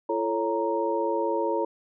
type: tone cluster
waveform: sine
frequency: 339.2 / 438.8 / 554 / 933 Hz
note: E4 / A4 / C#5 / A#5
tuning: +50 / -5 / -1 / +1 cents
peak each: -29 dBFS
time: 0.09-1.65 s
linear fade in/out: 5 ms
effects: none